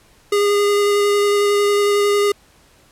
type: tone with vibrato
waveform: square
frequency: 408.5 Hz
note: G#4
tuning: 29 cents flat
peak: -14 dBFS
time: 0.32-2.32 s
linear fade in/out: 5 ms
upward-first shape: square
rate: 11 Hz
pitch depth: 8 cents each way
effects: pink hiss -52 dBFS RMS until 2.91 s + low-pass 12000 Hz 12 dB/octave